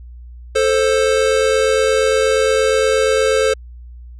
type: tone pair together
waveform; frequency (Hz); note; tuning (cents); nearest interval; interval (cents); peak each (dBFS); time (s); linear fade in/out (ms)
square; 439.5 / 528; A4 / C5; -2 / +16; minor third; 318; -16; 0.55-3.54; 10
effects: added 60 Hz sine -33 dBFS peak until 4.19 s + resampled to 22050 Hz